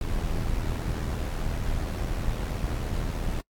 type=noise with amplitude modulation; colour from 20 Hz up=brown; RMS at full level=-26 dBFS; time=0.01-3.41 s; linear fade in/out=2 ms; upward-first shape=sine; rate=80.6 Hz; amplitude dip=55%; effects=noise-tail reverb RT60 0.1 s tail -25 dB re dry + AAC 64 kbps